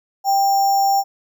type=tone with sample-and-hold; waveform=sine; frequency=788 Hz; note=G5; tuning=9 cents sharp; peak=-13 dBFS; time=0.24-1.04 s; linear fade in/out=50 ms; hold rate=6300 Hz; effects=none